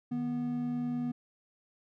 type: tone pair together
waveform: triangle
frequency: 154.39 / 244.3 Hz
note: D#3 / B3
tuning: -13 / -19 cents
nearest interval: minor sixth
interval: 794 cents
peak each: -38 / -29 dBFS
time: 0.11-1.12 s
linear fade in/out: 10 ms
effects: none